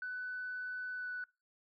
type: tone with pitch glide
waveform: sine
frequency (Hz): 1497 to 1485.8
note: F#6 to F#6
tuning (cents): +20 to +7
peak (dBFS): -37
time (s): 0.02-1.24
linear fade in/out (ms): 2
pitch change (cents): -13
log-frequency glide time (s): 0.95-1.09
effects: noise-tail reverb RT60 0.3 s tail -25 dB re dry + tanh soft clip ceiling -33 dBFS